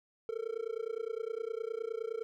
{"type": "tone with amplitude modulation", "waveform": "triangle", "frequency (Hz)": 451.2, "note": "A4", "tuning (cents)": 44, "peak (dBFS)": -29, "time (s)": [0.29, 2.23], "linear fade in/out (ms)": 0, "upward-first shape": "sine", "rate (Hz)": 29.7, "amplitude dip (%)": 100, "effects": []}